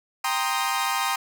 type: chord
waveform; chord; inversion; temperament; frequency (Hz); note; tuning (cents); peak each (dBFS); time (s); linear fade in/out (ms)
sawtooth; C minor seventh; second; equal with one note detuned; 788.5 / 932.3 / 1046.5 / 1244.5; G5 / Bb5 / C6 / Eb6; +10 / 0 / 0 / 0; -25; 0.24-1.16; 5
effects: none